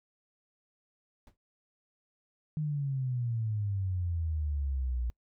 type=noise with exponential decay; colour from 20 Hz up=brown; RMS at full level=-48 dBFS; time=1.27-1.37 s; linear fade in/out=1 ms; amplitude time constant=20 ms
type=exponential sweep; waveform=sine; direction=down; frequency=155.56 to 58.5 Hz; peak=-29 dBFS; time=2.57-5.1 s; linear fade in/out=0 ms
effects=noise-tail reverb RT60 0.1 s tail -26 dB re dry